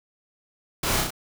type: noise with echo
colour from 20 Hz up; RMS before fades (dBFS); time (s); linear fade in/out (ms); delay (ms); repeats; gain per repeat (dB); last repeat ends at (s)
pink; -26; 0.83-1.01; 5; 32; 3; -2; 1.106
effects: none